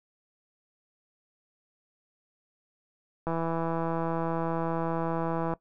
click train, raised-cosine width 1 ms, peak -17 dBFS, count 375, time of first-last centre 3.27-5.537 s, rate 165 Hz, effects noise-tail reverb RT60 0.1 s tail -19 dB re dry

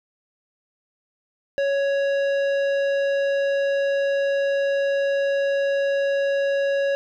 sine tone with tanh clipping, 556 Hz, C#5, 5 cents sharp, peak -21 dBFS, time 1.58-6.95 s, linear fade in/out 0 ms, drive 13 dB, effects none

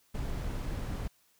brown noise, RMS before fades -35 dBFS, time 0.14-1.08 s, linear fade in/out 10 ms, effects white hiss -68 dBFS RMS until 1.39 s

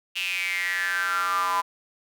square tone with high-pass filter sweep, 91.7 Hz, F#2, 15 cents flat, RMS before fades -26 dBFS, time 0.15-1.62 s, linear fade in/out 20 ms, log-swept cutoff 2800 to 1000 Hz, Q 8.8, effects none

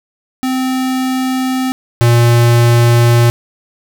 square tone pair in turn, 259 / 118.61 Hz, C4 / A#2, -17 / +30 cents, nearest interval octave + major second, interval 1353 cents, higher first, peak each -14 / -7 dBFS, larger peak second, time 0.43-1.72 / 2.01-3.3 s, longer neither, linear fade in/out 0 ms, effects none

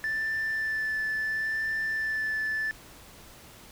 sine tone with vibrato, 1760 Hz, A6, in tune, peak -25 dBFS, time 0.04-2.71 s, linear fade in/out 0 ms, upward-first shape sine, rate 0.73 Hz, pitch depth 13 cents each way, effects tanh soft clip ceiling -25 dBFS + pink hiss -50 dBFS RMS until 3.71 s

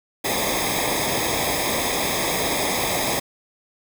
pink noise with comb filter, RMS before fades -23 dBFS, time 0.24-3.2 s, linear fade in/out 10 ms, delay 0.69 ms, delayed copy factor -0.9, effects none

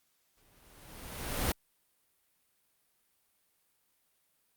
pink noise with exponential growth, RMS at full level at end -29 dBFS, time 0.37-1.52 s, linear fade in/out 5 ms, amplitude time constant 250 ms, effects white hiss -74 dBFS RMS until 4.56 s + Opus 48 kbps

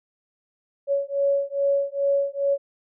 sine beating tone pair, 558 / 560.4 Hz, C#5 / C#5, +11 / +19 cents, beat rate 2.4 Hz, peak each -23 dBFS, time 0.87-2.58 s, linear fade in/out 50 ms, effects none

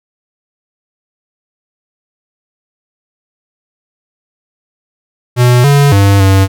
square tone with pitch steps, 123.1 / 142.2 / 99.4 / 96.6 Hz, B2 / C#3 / G2 / G2, -5 / +45 / +25 / -25 cents, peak -5 dBFS, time 5.36-6.48 s, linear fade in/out 50 ms, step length 280 ms, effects none

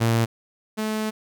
sawtooth tone pair in turn, 114.7 / 216.5 Hz, A#2 / A3, -28 / -28 cents, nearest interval major seventh, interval 1100 cents, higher second, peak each -14 / -20 dBFS, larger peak first, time 0-0.26 / 0.77-1.11 s, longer second, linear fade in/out 20 ms, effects none

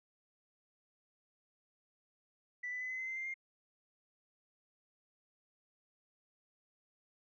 sine tone with pitch steps, 1975.5 / 1995 / 2015 / 2035 / 2055 / 2075 / 2095 / 2116 Hz, B6 / B6 / B6 / C7 / C7 / C7 / C7 / C7, 0 / +17 / +34 / -49 / -32 / -15 / +2 / +19 cents, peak -37 dBFS, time 2.63-3.342 s, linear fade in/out 10 ms, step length 89 ms, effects tanh soft clip ceiling -33 dBFS

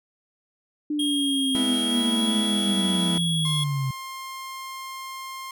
sine linear sweep, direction down, 300 to 130.81 Hz, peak -23 dBFS, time 0.9-3.91 s, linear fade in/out 5 ms
square tone with pitch glide, 3253 to 3337 Hz, G#7 to G#7, -37 to +8 cents, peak -25 dBFS, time 0.99-3.64 s, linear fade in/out 5 ms, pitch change +45 cents, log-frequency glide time 1.78-2.34 s
40% pulse chord, E major, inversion first, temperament equal, 207.7 / 246.9 / 329.6 Hz, G#3 / B3 / E4, 0 / 0 / 0 cents, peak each -31 dBFS, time 1.55-3.18 s, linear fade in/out 0 ms
sawtooth tone, 1060 Hz, C6, 22 cents sharp, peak -30 dBFS, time 3.45-5.51 s, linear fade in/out 2 ms
effects none

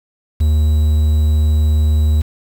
triangle tone with quantisation, 76.6 Hz, D#2, 27 cents flat, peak -8 dBFS, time 0.4-2.22 s, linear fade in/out 10 ms, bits 6, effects none

